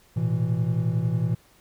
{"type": "chord", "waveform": "triangle", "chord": "A suspended second", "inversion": "none", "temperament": "equal with one note detuned", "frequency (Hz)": [112.38, 123.47, 164.81], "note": ["A2", "B2", "E3"], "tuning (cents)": [37, 0, 0], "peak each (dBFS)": -24, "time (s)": [0.16, 1.35], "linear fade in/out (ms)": 10, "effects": ["pink hiss -58 dBFS RMS until 1.6 s"]}